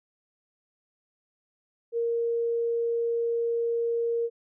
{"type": "tone", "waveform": "sine", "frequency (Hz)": 466.2, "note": "A#4", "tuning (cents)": 0, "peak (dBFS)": -24, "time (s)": [1.92, 4.3], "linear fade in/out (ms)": 50, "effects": []}